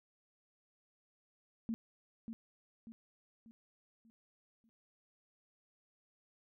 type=tone with echo; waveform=sine; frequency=227 Hz; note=A#3; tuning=46 cents flat; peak=-34 dBFS; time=1.69-1.74 s; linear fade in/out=0 ms; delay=590 ms; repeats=5; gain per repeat=-7 dB; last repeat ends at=4.69 s; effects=none

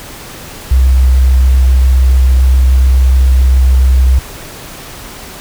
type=tone with vibrato; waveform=sine; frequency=64.5 Hz; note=C2; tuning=24 cents flat; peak=-4 dBFS; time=0.71-4.19 s; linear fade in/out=5 ms; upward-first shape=sine; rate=7.1 Hz; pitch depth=11 cents each way; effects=pink hiss -29 dBFS RMS until 5.4 s

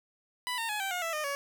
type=tone with pitch steps; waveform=15% pulse; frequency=991 / 914 / 843 / 777.5 / 717.1 / 661.4 / 610 / 562.6 Hz; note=B5 / A#5 / G#5 / G5 / F5 / E5 / D#5 / C#5; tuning=+6 / -34 / +26 / -14 / +46 / +6 / -34 / +26 cents; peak=-25 dBFS; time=0.47-1.35 s; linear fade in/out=0 ms; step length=110 ms; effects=10-bit

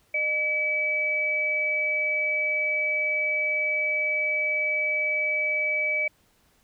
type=tone pair together; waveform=sine; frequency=610.3 / 2291 Hz; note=D#5 / D7; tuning=-34 / -44 cents; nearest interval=octave + major seventh; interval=2290 cents; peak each=-32 / -23 dBFS; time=0.14-6.08 s; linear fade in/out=5 ms; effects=pink hiss -64 dBFS RMS until 6.63 s

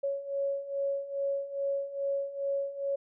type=beating tone pair; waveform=sine; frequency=554.4 / 556.8 Hz; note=C#5 / C#5; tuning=0 / +8 cents; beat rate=2.4 Hz; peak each=-35 / -31 dBFS; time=0.03-2.96 s; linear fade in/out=10 ms; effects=none

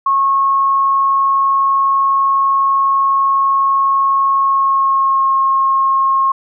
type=tone with pitch glide; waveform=sine; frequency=1092 to 1078.2 Hz; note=C#6 to C#6; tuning=-26 to -48 cents; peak=-10 dBFS; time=0.06-6.32 s; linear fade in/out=5 ms; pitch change=-22 cents; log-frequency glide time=4.41-5.34 s; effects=none

